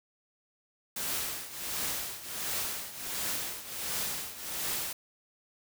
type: noise with tremolo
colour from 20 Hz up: white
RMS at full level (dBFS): -32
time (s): 0.96-4.93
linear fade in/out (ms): 5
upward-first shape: triangle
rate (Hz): 1.4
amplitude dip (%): 80
effects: none